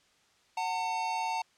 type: tone pair together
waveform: square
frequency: 740 / 900.3 Hz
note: F#5 / A5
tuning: 0 / +39 cents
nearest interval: minor third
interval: 339 cents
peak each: -36 / -32 dBFS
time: 0.57-1.42 s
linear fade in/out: 5 ms
effects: white hiss -66 dBFS RMS until 1.57 s + low-pass 6000 Hz 12 dB/octave